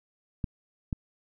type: clicks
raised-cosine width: 5 ms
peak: -17 dBFS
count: 2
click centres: 0.442 / 0.928 s
effects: none

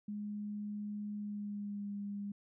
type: tone with pitch glide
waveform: sine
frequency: 207.7 to 202.5 Hz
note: G#3 to G#3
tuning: 0 to -43 cents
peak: -38 dBFS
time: 0.08-2.32 s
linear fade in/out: 5 ms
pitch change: -43 cents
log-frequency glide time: 1.16-1.93 s
effects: none

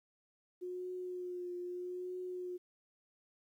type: tone with vibrato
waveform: sine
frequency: 360 Hz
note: F#4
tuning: 47 cents flat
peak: -39 dBFS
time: 0.61-2.58 s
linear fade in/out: 20 ms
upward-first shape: triangle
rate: 0.79 Hz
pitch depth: 28 cents each way
effects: 12-bit

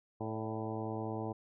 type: harmonic tone with a mistuned harmonic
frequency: 110 Hz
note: A2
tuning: in tune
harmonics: 1 / 2 / 3 / 4 / 5 / 6 / 7 / 8 / 9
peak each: -41 / -43 / -42 / -43 / -47 / -48 / -45 / -49 / -50 dBFS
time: 0.2-1.33 s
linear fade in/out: 10 ms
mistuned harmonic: 5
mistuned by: +44 cents
effects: none

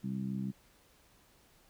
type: harmonic tone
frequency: 65.7 Hz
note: C2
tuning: 8 cents sharp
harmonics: 2 / 3 / 4 / 5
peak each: -40 / -35 / -45 / -50 dBFS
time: 0.03-0.52 s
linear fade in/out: 20 ms
effects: pink hiss -65 dBFS RMS until 1.69 s

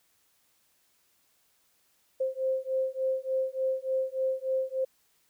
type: beating tone pair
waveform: sine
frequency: 523.3 / 526.7 Hz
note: C5 / C5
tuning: 0 / +11 cents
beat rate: 3.4 Hz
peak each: -30 dBFS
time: 2.2-4.85 s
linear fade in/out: 10 ms
effects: white hiss -69 dBFS RMS until 5.29 s

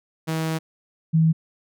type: tone pair in turn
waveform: sawtooth / sine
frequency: 160.3 / 161.08 Hz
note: E3 / E3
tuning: -48 / -40 cents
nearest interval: unison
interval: 8 cents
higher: second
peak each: -19 / -14 dBFS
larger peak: second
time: 0.27-0.59 / 1.13-1.33 s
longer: first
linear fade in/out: 20 ms
effects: none

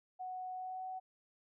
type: tone with pitch glide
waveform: sine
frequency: 740 to 749 Hz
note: F#5 to F#5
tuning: 0 to +21 cents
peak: -40 dBFS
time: 0.19-1 s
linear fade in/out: 20 ms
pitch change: +21 cents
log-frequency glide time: 0.54-0.84 s
effects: none

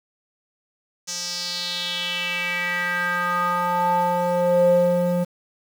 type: tone with band-pass filter sweep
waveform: square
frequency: 176.6 Hz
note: F3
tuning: 20 cents sharp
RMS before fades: -22 dBFS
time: 1.07-5.25 s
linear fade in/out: 20 ms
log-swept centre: 6100 to 360 Hz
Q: 4.2
effects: 7-bit

